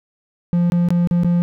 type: tone with dropouts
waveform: triangle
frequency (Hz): 173.9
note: F3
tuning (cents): -7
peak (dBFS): -11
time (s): 0.53-1.42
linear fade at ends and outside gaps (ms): 0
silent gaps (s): 0.7-0.721 / 0.887-0.905 / 1.073-1.111 / 1.234-1.246
effects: none